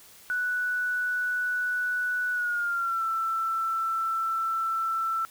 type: tone with pitch glide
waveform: sine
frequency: 1480 to 1333.9 Hz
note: F#6 to E6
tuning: 0 to +20 cents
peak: -25 dBFS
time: 0.3-5.25 s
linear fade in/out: 0 ms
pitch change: -180 cents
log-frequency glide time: 2.32-3.04 s
effects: white hiss -52 dBFS RMS until 5.3 s